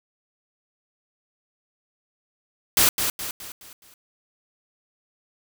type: noise with echo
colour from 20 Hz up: white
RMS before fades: -17 dBFS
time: 2.77-2.89 s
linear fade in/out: 2 ms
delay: 210 ms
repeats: 5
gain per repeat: -7 dB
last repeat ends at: 3.94 s
effects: none